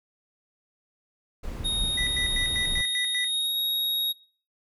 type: noise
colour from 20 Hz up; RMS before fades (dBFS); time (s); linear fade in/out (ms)
brown; -33; 1.43-2.82; 10
type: tone with pitch glide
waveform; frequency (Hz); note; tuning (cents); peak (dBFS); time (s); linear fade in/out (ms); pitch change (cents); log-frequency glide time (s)
square; 3729 to 3772; A#7 to A#7; 0 to +20; -25; 1.64-4.13; 20; +20; 3.3-3.58
type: click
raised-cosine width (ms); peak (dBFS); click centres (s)
5; -22; 1.839
type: tone with tremolo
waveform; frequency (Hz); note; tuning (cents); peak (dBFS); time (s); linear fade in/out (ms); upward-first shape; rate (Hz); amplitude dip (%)
triangle; 1975.5; B6; 0; -27; 1.97-3.28; 10; square; 5.1; 80
effects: noise-tail reverb RT60 0.4 s tail -19 dB re dry